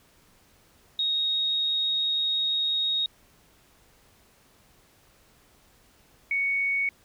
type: tone pair in turn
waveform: sine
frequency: 3751 / 2226 Hz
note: A#7 / C#7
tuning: +10 / +7 cents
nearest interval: major sixth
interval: 903 cents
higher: first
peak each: -23 dBFS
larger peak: neither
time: 0.99-3.06 / 6.31-6.89 s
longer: first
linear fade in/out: 2 ms
effects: pink hiss -60 dBFS RMS until 7.04 s